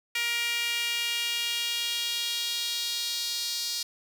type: tone with high-pass filter sweep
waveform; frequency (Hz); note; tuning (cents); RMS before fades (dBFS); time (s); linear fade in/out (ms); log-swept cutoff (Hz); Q
sawtooth; 471.3; A#4; +19; -30; 0.15-3.83; 5; 2300 to 4500; 2.8
effects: none